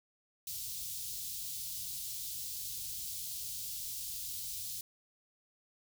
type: band-stop noise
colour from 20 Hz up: white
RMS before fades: -41 dBFS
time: 0.47-4.81 s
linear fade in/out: 2 ms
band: 140 to 3600 Hz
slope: 24 dB/octave
effects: none